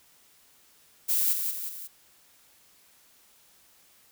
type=noise with echo; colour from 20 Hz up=violet; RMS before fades=-25 dBFS; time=1.08-1.34 s; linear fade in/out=20 ms; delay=180 ms; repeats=3; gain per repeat=-5 dB; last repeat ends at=1.88 s; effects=white hiss -60 dBFS RMS until 4.11 s